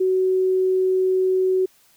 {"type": "tone", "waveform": "sine", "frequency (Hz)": 374, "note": "F#4", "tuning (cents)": 19, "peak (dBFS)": -16, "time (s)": [0, 1.66], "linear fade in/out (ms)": 10, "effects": ["white hiss -57 dBFS RMS until 1.96 s"]}